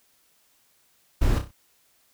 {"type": "noise with echo", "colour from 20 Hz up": "brown", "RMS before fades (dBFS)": -21, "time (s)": [1.21, 1.39], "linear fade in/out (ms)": 10, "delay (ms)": 31, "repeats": 4, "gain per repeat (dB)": -7, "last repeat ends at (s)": 1.514, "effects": ["white hiss -64 dBFS RMS until 2.13 s"]}